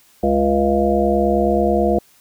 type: harmonic tone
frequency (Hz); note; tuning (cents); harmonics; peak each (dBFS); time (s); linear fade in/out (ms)
69.3; C#2; 0; 1 / 3 / 5 / 7 / 9 / 10; -24 / -20 / -20 / -20 / -22 / -20; 0.23-1.99; 5
effects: white hiss -53 dBFS RMS until 2.2 s